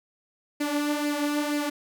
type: tone with flanger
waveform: sawtooth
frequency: 293.6 Hz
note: D4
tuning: in tune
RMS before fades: -27 dBFS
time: 0.6-1.7 s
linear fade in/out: 10 ms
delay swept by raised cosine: 0.41 to 4.21 ms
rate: 2.1 Hz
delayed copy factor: +0.55
effects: none

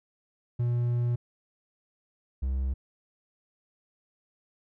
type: tone pair in turn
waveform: triangle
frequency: 120.4 / 65.84 Hz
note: B2 / C2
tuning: -44 / +11 cents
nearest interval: minor seventh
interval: 1045 cents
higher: first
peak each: -22 / -24 dBFS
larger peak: first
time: 0.59-1.16 / 2.42-2.74 s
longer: first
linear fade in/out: 10 ms
effects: none

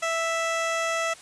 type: tone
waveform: 15% pulse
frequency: 659.3 Hz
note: E5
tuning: in tune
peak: -18 dBFS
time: 0.02-1.14 s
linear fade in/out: 10 ms
effects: white hiss -47 dBFS RMS until 1.21 s + resampled to 22050 Hz

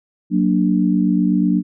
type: chord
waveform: sine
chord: Gb augmented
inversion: none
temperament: equal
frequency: 185 / 233.1 / 293.7 Hz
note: Gb3 / Bb3 / D4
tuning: 0 / 0 / 0 cents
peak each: -16 / -19 / -18 dBFS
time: 0.3-1.63 s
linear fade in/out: 50 ms
effects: none

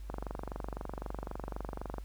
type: click train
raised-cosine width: 1 ms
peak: -24 dBFS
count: 46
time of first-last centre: 0.1-1.983 s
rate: 23.9 Hz
effects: added 50 Hz sine -41 dBFS peak until 2.04 s + pink hiss -62 dBFS RMS until 2.04 s

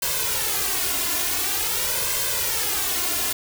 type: noise with flanger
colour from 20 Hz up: white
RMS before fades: -24 dBFS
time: 0.02-3.33 s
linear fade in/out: 5 ms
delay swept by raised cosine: 1.9 to 2.89 ms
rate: 0.47 Hz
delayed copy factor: +0.8
effects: none

